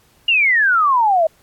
sine exponential sweep, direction down, 2884 to 622.3 Hz, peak -11 dBFS, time 0.28-1.27 s, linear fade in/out 5 ms, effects pink hiss -55 dBFS RMS until 1.42 s + AAC 64 kbps

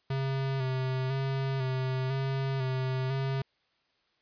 square tone with vibrato, 132.6 Hz, C3, 23 cents sharp, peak -29 dBFS, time 0.1-3.42 s, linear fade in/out 5 ms, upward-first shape square, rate 1 Hz, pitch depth 30 cents each way, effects white hiss -72 dBFS RMS until 4.21 s + resampled to 11025 Hz

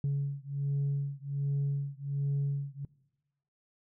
sine beating tone pair, 140 / 141.3 Hz, C#3 / C#3, +18 / +34 cents, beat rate 1.3 Hz, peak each -31 dBFS, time 0.04-2.85 s, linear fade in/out 2 ms, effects noise-tail reverb RT60 1.0 s tail -22 dB re dry + tanh soft clip ceiling -25 dBFS

